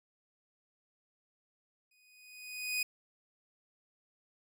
sawtooth tone with exponential growth, 2489 Hz, D#7, in tune, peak -26 dBFS, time 1.91-2.83 s, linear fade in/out 5 ms, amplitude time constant 200 ms, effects none

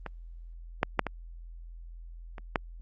clicks, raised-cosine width 0.5 ms, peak -21 / -8 / -7 / -16 / -27 / -10 dBFS, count 6, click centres 0.063 / 0.831 / 0.993 / 1.067 / 2.382 / 2.558 s, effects added 42 Hz sine -42 dBFS peak until 2.81 s + Opus 24 kbps

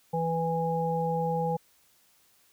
harmonic tone, 164.81 Hz, E3, in tune, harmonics 1 / 3 / 5, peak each -30 / -30 / -30 dBFS, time 0.13-1.57 s, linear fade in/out 10 ms, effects white hiss -64 dBFS RMS until 2.52 s

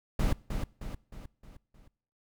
brown noise with echo, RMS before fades -26 dBFS, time 0.19-0.33 s, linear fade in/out 5 ms, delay 310 ms, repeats 5, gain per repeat -6 dB, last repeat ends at 1.88 s, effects noise-tail reverb RT60 0.6 s tail -23 dB re dry

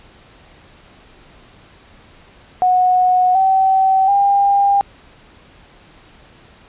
sine tone with pitch steps, 733 / 765.9 / 800.3 Hz, F#5 / G5 / G5, -16 / -40 / +36 cents, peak -10 dBFS, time 2.62-4.81 s, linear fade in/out 0 ms, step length 730 ms, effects pink hiss -46 dBFS RMS until 6.68 s + resampled to 8000 Hz

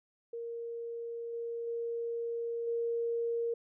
sine tone with level steps, 466.2 Hz, A#4, in tune, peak -37 / -35 / -33 / -30 dBFS, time 0.33-3.54 s, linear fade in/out 5 ms, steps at 1.33 / 1.67 / 2.67 s, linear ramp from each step 5 ms, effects none

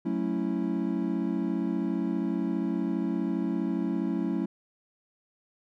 triangle chord, F# minor seventh, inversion none, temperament equal, 185 / 220 / 277.2 / 329.6 Hz, F#3 / A3 / C#4 / E4, 0 / 0 / 0 / 0 cents, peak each -30 dBFS, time 0.05-4.46 s, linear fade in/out 10 ms, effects none

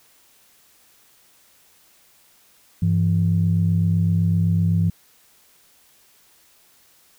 sine tone pair together, 99.72 / 167.6 Hz, G2 / E3, +30 / +29 cents, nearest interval major sixth, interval 899 cents, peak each -18 dBFS, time 2.82-4.9 s, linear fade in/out 5 ms, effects tanh soft clip ceiling -8 dBFS + white hiss -56 dBFS RMS until 7.18 s

